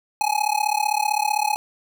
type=tone with amplitude modulation; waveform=square; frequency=843 Hz; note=G#5; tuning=26 cents sharp; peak=-16 dBFS; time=0.21-1.56 s; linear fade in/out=0 ms; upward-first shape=sine; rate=35.6 Hz; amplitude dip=95%; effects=none